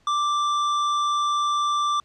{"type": "tone with hard clipping", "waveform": "triangle", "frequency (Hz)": 1176, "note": "D6", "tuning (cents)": 2, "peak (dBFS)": -22, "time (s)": [0.07, 2], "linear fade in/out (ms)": 2, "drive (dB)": 16, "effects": ["pink hiss -62 dBFS RMS until 2.04 s", "low-pass 6000 Hz 12 dB/octave"]}